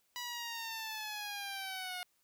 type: linear sweep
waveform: 10% pulse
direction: down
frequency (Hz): 981 to 718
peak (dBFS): -31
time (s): 0.16-2.03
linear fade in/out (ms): 0
effects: white hiss -75 dBFS RMS until 2.23 s